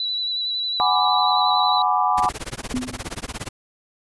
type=tone with vibrato; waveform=sine; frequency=3951 Hz; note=B7; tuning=in tune; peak=-22 dBFS; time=0-1.82 s; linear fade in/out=2 ms; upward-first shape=sine; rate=11 Hz; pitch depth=25 cents each way
type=chord; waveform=sine; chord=G# half-diminished seventh; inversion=third; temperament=equal with one note detuned; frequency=740 / 830.6 / 994.1 / 1174.7 Hz; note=F#5 / G#5 / B5 / D6; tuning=0 / 0 / +11 / 0 cents; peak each=-22 dBFS; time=0.8-2.29 s; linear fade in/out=0 ms
type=noise with tremolo; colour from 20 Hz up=pink; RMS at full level=-28 dBFS; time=2.17-3.49 s; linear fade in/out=10 ms; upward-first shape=sine; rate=17 Hz; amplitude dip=100%
type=tone with exponential decay; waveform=sine; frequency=251.7 Hz; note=B3; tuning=33 cents sharp; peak=-19 dBFS; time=2.74-3.17 s; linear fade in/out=1 ms; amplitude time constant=93 ms
effects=resampled to 24000 Hz